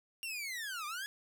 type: linear two-way sweep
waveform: sawtooth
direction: down then up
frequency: 2800 to 1163 to 1702 Hz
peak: -35 dBFS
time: 0.23-1.06 s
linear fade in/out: 0 ms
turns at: 0.86 s
effects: none